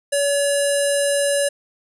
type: tone with low-pass filter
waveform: square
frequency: 568 Hz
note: C#5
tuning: 42 cents sharp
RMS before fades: -19 dBFS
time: 0.12-1.49 s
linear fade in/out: 10 ms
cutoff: 9800 Hz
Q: 5.7
effects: none